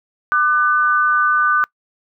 sine tone pair together, 1196.4 / 1500 Hz, D6 / F#6, +32 / +23 cents, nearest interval major third, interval 391 cents, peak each -15 dBFS, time 0.32-1.64 s, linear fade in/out 0 ms, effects noise-tail reverb RT60 0.1 s tail -25 dB re dry

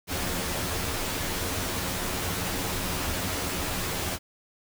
pink noise with comb filter, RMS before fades -30 dBFS, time 0.07-4.19 s, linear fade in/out 50 ms, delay 11 ms, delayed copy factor +0.65, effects none

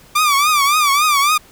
sawtooth tone with vibrato, 1174.7 Hz, D6, in tune, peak -8 dBFS, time 0.15-1.38 s, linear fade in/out 10 ms, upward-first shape triangle, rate 3.6 Hz, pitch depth 130 cents each way, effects pink hiss -46 dBFS RMS until 1.51 s

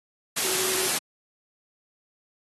sine tone in noise, 374 Hz, F#4, 19 cents sharp, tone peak -32 dBFS, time 0.44-0.88 s, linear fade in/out 10 ms, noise white, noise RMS -25 dBFS, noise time 0.36-0.99 s, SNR -10 dB, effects high-pass 150 Hz 12 dB/octave + AAC 32 kbps

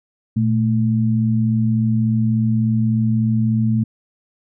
sine tone pair together, 116.54 / 220 Hz, A#2 / A3, 0 / 0 cents, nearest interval major seventh, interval 1100 cents, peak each -17 dBFS, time 0.36-3.84 s, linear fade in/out 10 ms, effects none

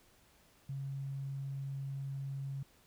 triangle tone with tanh clipping, 137.1 Hz, C#3, 19 cents flat, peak -37 dBFS, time 0.69-2.63 s, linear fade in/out 5 ms, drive 3 dB, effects pink hiss -66 dBFS RMS until 2.86 s

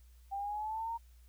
sine linear sweep, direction up, 784 to 932.3 Hz, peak -35 dBFS, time 0.31-0.98 s, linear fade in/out 20 ms, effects added 60 Hz sine -56 dBFS peak until 1.28 s + white hiss -71 dBFS RMS until 1.28 s

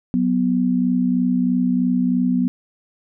sine tone pair together, 185 / 248.1 Hz, F#3 / B3, 0 / +8 cents, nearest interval perfect fourth, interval 508 cents, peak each -20 / -17 dBFS, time 0.14-2.48 s, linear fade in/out 0 ms, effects none

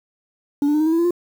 sine tone with pitch steps, 286.5 / 294.9 / 303.5 / 312.4 / 321.6 / 331 / 340.7 / 350.7 Hz, D4 / D4 / D#4 / D#4 / E4 / E4 / F4 / F4, -43 / +7 / -43 / +7 / -43 / +7 / -43 / +7 cents, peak -12 dBFS, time 0.62-1.108 s, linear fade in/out 2 ms, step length 61 ms, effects tanh soft clip ceiling -14 dBFS + 7-bit

